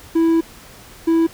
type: tone pair in turn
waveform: triangle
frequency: 329 / 329 Hz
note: E4 / E4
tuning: -3 / -3 cents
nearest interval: unison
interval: 0 cents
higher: neither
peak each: -10 dBFS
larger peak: neither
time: 0.15-0.41 / 1.07-1.27 s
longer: first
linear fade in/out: 10 ms
effects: pink hiss -42 dBFS RMS until 1.33 s